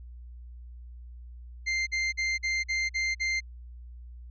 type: tone bursts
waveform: 40% pulse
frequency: 2093 Hz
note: C7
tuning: in tune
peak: -25 dBFS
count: 7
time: 1.66-3.406 s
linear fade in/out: 20 ms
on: 210 ms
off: 46 ms
effects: added 60 Hz sine -42 dBFS peak until 4.3 s + resampled to 16000 Hz